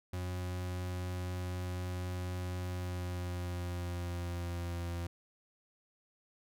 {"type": "tone with pitch glide", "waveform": "40% pulse", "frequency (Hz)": [90.4, 86.17], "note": ["F#2", "F2"], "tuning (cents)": [-40, -23], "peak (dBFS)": -35, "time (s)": [0.13, 5.07], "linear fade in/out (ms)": 5, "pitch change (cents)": -83, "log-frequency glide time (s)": [2.54, 4.91], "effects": []}